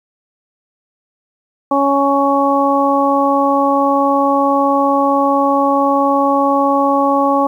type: harmonic tone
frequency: 278.5 Hz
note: C#4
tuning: 8 cents sharp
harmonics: 1 / 2 / 3 / 4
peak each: -16 / -16 / -16 / -16 dBFS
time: 1.71-7.47 s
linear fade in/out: 5 ms
effects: 8-bit